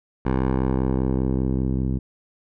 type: tone with low-pass filter sweep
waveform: 10% pulse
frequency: 65.1 Hz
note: C2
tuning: 8 cents flat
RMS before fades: -22 dBFS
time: 0.25-1.99 s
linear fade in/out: 10 ms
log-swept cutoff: 1400 to 220 Hz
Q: 0.78
effects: none